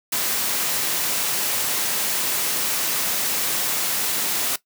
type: noise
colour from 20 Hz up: white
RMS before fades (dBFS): -23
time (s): 0.12-4.56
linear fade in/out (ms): 5
effects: noise-tail reverb RT60 0.1 s tail -17 dB re dry + high-pass 150 Hz 12 dB/octave